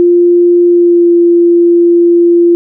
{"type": "tone with pitch glide", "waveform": "sine", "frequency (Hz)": [349.2, 344.2], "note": ["F4", "F4"], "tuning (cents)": [0, -25], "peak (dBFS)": -3, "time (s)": [0, 2.55], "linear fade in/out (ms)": 0, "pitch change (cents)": -25, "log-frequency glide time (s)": [0.66, 1.11], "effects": []}